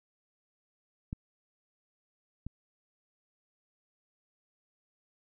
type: clicks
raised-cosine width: 5 ms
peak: -23 / -26 dBFS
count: 2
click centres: 1.129 / 2.466 s
effects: none